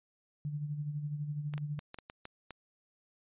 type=tone with tremolo; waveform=sine; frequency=147.7 Hz; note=D3; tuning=10 cents sharp; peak=-32 dBFS; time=0.45-1.79 s; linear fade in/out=0 ms; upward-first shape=sine; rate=12 Hz; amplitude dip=55%
type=clicks; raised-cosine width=0.3 ms; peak=-28 dBFS; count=8; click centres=1.538 / 1.579 / 1.792 / 1.944 / 1.987 / 2.099 / 2.254 / 2.507 s
effects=resampled to 8000 Hz